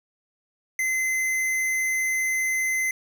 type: tone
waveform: square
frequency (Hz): 2055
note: C7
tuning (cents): -32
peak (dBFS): -23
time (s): 0.79-2.91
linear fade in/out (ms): 2
effects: none